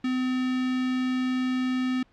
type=tone with notch filter; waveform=square; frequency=255.5 Hz; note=C4; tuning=41 cents flat; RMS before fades=-26 dBFS; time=0.04-2.03 s; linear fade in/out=5 ms; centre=660 Hz; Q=0.5; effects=pink hiss -62 dBFS RMS until 2.12 s + low-pass 3000 Hz 12 dB/octave